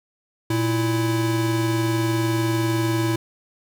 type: tone pair together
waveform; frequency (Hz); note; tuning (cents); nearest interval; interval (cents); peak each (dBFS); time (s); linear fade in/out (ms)
square; 116.53 / 329.6; A#2 / E4; 0 / 0; octave + tritone; 1800; -23; 0.5-3.16; 5
effects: none

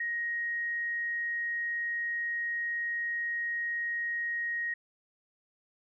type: tone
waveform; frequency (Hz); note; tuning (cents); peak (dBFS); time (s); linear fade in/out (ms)
sine; 1879; A#6; +13; -30; 0-4.74; 5
effects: none

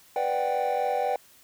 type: chord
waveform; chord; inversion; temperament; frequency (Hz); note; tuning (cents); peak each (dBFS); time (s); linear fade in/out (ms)
triangle; G major seventh; first; equal; 493.9 / 587.3 / 740 / 784; B4 / D5 / F#5 / G5; 0 / 0 / 0 / 0; -27 / -28 / -28 / -25; 0.16-1.16; 2
effects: tanh soft clip ceiling -16 dBFS + white hiss -56 dBFS RMS until 1.43 s

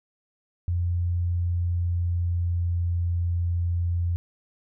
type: tone with pitch glide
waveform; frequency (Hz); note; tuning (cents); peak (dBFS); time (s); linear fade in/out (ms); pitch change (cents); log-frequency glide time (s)
sine; 87.31 to 86.56; F2 to F2; 0 to -15; -22; 0.68-4.16; 0; -15; 1.37-2.96
effects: none

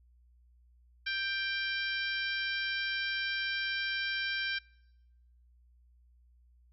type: harmonic tone with a mistuned harmonic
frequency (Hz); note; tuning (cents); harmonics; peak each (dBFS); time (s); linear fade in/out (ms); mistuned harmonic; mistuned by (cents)
787; G5; +7; 2 / 3 / 4 / 5 / 6 / 7; -34 / -38 / -40 / -42 / -44 / -45; 1.06-4.59; 10; 7; -27
effects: noise-tail reverb RT60 1.0 s tail -26 dB re dry + added 60 Hz sine -60 dBFS peak until 6.72 s

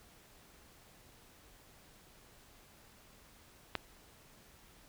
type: click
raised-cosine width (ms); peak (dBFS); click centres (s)
0.3; -17; 3.753
effects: pink hiss -61 dBFS RMS until 4.88 s

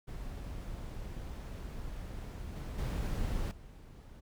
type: noise with level steps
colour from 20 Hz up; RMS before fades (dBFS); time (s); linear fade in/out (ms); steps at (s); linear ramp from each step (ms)
brown; -42 / -40 / -34 / -51; 0.07-4.21; 20; 2.56 / 2.78 / 3.51; 5
effects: none

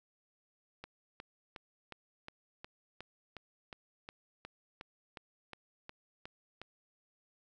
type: click train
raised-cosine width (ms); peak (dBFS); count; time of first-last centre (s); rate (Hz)
0.3; -29; 17; 0.84-6.616; 2.77
effects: none

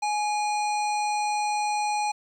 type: harmonic tone with a mistuned harmonic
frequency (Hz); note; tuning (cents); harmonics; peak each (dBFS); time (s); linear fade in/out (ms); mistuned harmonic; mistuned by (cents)
838; G#5; +15; 1 / 3 / 5 / 7 / 9 / 10; -24 / -34 / -38 / -41 / -43 / -44; 0.02-2.12; 10; 3; -51
effects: 10-bit

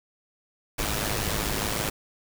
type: noise with amplitude modulation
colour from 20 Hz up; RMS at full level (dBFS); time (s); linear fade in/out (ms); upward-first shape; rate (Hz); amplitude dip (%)
pink; -25; 0.78-1.9; 10; sine; 105; 65
effects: none

